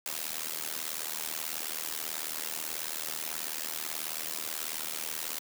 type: noise with amplitude modulation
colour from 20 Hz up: white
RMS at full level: -32 dBFS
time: 0.06-5.39 s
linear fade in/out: 0 ms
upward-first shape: sine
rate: 78.4 Hz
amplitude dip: 95%
effects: high-pass 200 Hz 12 dB/octave